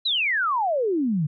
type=exponential sweep; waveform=sine; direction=down; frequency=4105 to 140.8 Hz; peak=-20 dBFS; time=0.05-1.27 s; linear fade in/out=10 ms; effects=none